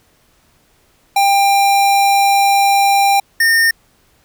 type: tone pair in turn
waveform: square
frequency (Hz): 795 / 1824.3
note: G5 / A#6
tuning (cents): +24 / -38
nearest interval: octave + major second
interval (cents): 1438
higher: second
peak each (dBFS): -10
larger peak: neither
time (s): 1.16-3.2 / 3.4-3.71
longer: first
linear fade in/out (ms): 5
effects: pink hiss -55 dBFS RMS until 4.24 s